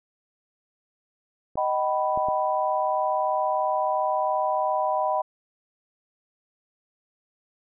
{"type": "clicks", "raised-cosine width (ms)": 2, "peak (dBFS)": -23, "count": 3, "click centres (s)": [1.556, 2.175, 2.286]}
{"type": "chord", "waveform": "sine", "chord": "Eb augmented", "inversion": "none", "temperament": "equal with one note detuned", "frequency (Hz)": [622.3, 765.2, 987.8], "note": ["Eb5", "G5", "B5"], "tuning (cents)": [0, -42, 0], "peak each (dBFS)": -26, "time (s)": [1.57, 5.22], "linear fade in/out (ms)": 10}
{"effects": []}